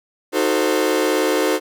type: chord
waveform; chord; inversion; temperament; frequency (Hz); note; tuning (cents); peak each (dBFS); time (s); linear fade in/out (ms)
40% pulse; D# diminished seventh; none; equal with one note detuned; 311.1 / 370 / 446.4 / 523.3; D#4 / F#4 / A4 / C5; 0 / 0 / +25 / 0; -21; 0.32-1.6; 50
effects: none